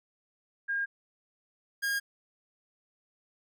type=tone pair in turn; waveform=sine / 45% pulse; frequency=1617 / 1624.8 Hz; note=G#6 / G#6; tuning=-47 / -38 cents; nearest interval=unison; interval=9 cents; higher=second; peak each=-28 / -28 dBFS; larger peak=neither; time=0.68-0.86 / 1.82-2 s; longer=neither; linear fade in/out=20 ms; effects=none